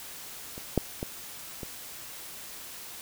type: clicks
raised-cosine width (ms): 2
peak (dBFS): -27 / -9 / -18 / -23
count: 4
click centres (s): 0.579 / 0.777 / 1.029 / 1.632
effects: white hiss -43 dBFS RMS until 3.01 s